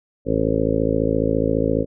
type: harmonic tone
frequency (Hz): 54.6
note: A1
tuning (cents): -13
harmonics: 1 / 2 / 3 / 4 / 5 / 6 / 7 / 8 / 9 / 10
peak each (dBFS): -28 / -27 / -27 / -29 / -23 / -29 / -29 / -25 / -24 / -26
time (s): 0.25-1.86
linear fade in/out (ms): 50
effects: none